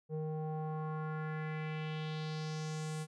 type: tone with low-pass filter sweep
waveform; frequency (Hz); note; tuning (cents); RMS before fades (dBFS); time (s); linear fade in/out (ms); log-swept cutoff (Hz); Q
square; 155.56; D#3; 0; -39; 0.09-3.07; 50; 500 to 9400; 2.5
effects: none